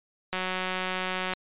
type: click train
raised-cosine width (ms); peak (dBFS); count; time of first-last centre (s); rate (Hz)
0.3; -14; 187; 0.33-1.335; 185
effects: resampled to 8000 Hz